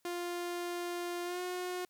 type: tone with pitch glide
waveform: sawtooth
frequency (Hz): 350 to 361.3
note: F4 to F#4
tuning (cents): +4 to -41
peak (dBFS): -32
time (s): 0.05-1.85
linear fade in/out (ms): 2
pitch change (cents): +55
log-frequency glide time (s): 1.24-1.41
effects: white hiss -75 dBFS RMS until 1.89 s